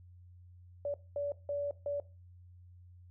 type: tone bursts at uneven times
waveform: sine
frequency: 574 Hz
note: D5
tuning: 40 cents flat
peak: -32 dBFS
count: 4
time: 0.85-0.94 / 1.16-1.32 / 1.49-1.71 / 1.86-2 s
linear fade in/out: 2 ms
effects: noise-tail reverb RT60 0.3 s tail -19 dB re dry + added 89 Hz sine -53 dBFS peak until 3.1 s